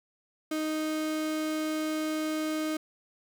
35% pulse tone, 311 Hz, D#4, 1 cent flat, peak -27 dBFS, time 0.51-2.77 s, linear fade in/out 5 ms, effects none

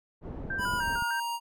pink low-pass noise, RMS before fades -39 dBFS, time 0.21-1.01 s, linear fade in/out 50 ms, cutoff 610 Hz, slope 12 dB/octave
click train, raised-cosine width 5 ms, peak -27 dBFS, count 6, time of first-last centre 0.31-1.023 s, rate 7.01 Hz
sine tone with vibrato, 1500 Hz, F#6, 23 cents sharp, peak -30 dBFS, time 0.5-1.2 s, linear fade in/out 5 ms, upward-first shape square, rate 3.3 Hz, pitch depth 81 cents each way
square tone with pitch glide, 991 to 938.1 Hz, B5 to A#5, +6 to +11 cents, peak -31 dBFS, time 0.58-1.4 s, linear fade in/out 50 ms, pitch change -95 cents, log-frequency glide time 0.77-0.84 s
effects none

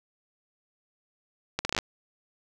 accelerating click train, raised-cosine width 0.2 ms, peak -10 dBFS, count 8, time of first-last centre 1.59-1.788 s, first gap 60 ms, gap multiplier 0.73, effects none

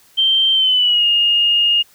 sine tone with pitch glide, 3136 to 2843 Hz, G7 to F7, 0 to +30 cents, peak -11 dBFS, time 0.17-1.83 s, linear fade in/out 20 ms, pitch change -170 cents, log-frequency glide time 0.53-1.06 s, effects white hiss -51 dBFS RMS until 1.94 s

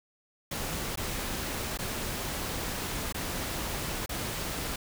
pink noise with dropouts, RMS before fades -34 dBFS, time 0.51-4.76 s, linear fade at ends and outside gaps 5 ms, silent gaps 0.958-0.973 / 1.775-1.788 / 3.125-3.144 / 4.061-4.092 s, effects none

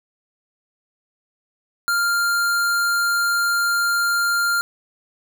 square tone, 1396.9 Hz, F6, in tune, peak -18 dBFS, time 1.88-4.61 s, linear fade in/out 0 ms, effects none

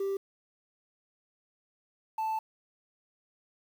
sine tone pair in turn, 392 / 880 Hz, G4 / A5, 0 / 0 cents, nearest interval octave + major second, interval 1400 cents, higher second, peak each -26 dBFS, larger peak neither, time 0-0.17 / 2.18-2.39 s, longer second, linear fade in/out 5 ms, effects tanh soft clip ceiling -28 dBFS + 9-bit

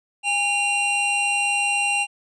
square tone pair together, 812 / 2766 Hz, G#5 / F7, -39 / -17 cents, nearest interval octave + major sixth, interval 2122 cents, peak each -26 / -21 dBFS, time 0.23-2.07 s, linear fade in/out 50 ms, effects resampled to 24000 Hz

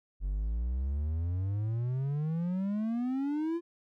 triangle exponential sweep, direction up, 45.75 to 346.7 Hz, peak -27 dBFS, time 0.2-3.61 s, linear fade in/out 50 ms, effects none

